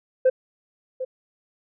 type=tone with echo; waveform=sine; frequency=516 Hz; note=C5; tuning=24 cents flat; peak=-11 dBFS; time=0.25-0.3 s; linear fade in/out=10 ms; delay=750 ms; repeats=1; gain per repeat=-14 dB; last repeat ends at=1.05 s; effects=tanh soft clip ceiling -12 dBFS